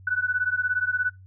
sine beating tone pair, 1480 / 1497 Hz, F#6 / F#6, 0 / +20 cents, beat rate 17 Hz, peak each -25 dBFS, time 0.07-1.1 s, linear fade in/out 5 ms, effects noise-tail reverb RT60 0.2 s tail -25 dB re dry + added 94 Hz sine -45 dBFS peak until 1.26 s

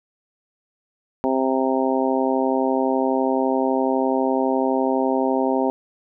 harmonic tone, 131.9 Hz, C3, 14 cents sharp, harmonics 2 / 3 / 4 / 5 / 6 / 7, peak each -22 / -24 / -25 / -26 / -27 / -27 dBFS, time 1.24-5.7 s, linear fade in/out 0 ms, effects none

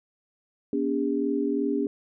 sine tone cluster, 243.5 / 286.3 / 404 Hz, B3 / D4 / G#4, -24 / -44 / -48 cents, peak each -29 / -26 / -28 dBFS, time 0.73-1.87 s, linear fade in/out 2 ms, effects none

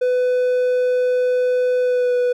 triangle tone with pitch glide, 500 to 493.1 Hz, B4 to B4, +21 to -3 cents, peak -13 dBFS, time 0.01-2.33 s, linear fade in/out 10 ms, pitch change -24 cents, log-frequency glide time 1.81-2.14 s, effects none

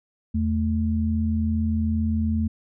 sine tone pair together, 82.41 / 220 Hz, E2 / A3, 0 / 0 cents, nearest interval octave + perfect fourth, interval 1700 cents, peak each -23 / -23 dBFS, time 0.34-2.48 s, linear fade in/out 10 ms, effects none

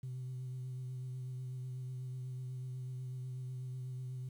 sine tone with vibrato, 127.8 Hz, C3, 40 cents flat, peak -38 dBFS, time 0.03-4.29 s, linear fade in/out 5 ms, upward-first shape triangle, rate 8.1 Hz, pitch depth 28 cents each way, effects tanh soft clip ceiling -37 dBFS + 11-bit

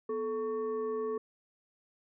sine tone with frequency modulation, 436.4 Hz, A4, 14 cents flat, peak -31 dBFS, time 0.09-1.18 s, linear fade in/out 5 ms, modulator 682 Hz, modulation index 0.57, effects none

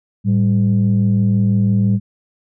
sine tone pair together, 110 / 196 Hz, A2 / G3, 0 / 0 cents, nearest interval minor seventh, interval 1000 cents, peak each -13 dBFS, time 0.24-2 s, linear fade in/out 50 ms, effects tanh soft clip ceiling -7 dBFS

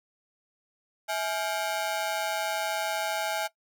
sawtooth ring-modulated tone, 746 Hz, F#5, 14 cents sharp, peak -21 dBFS, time 1.08-3.48 s, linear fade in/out 20 ms, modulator 93.6 Hz, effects noise-tail reverb RT60 0.1 s tail -18 dB re dry

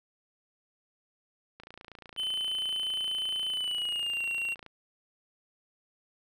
click train, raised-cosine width 0.3 ms, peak -30 dBFS, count 88, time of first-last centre 1.6-4.663 s, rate 28.4 Hz
triangle tone with pitch glide, 3052 to 2751 Hz, G7 to F7, -47 to -27 cents, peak -28 dBFS, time 2.17-4.55 s, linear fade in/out 20 ms, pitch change -180 cents, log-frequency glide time 3.48-4.24 s
effects none

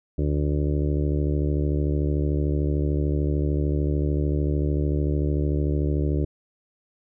harmonic tone, 73.42 Hz, D2, in tune, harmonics 1 / 2 / 3 / 4 / 5 / 6 / 7 / 8, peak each -23 / -26 / -40 / -29 / -31 / -36 / -39 / -40 dBFS, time 0.18-6.25 s, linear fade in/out 5 ms, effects none

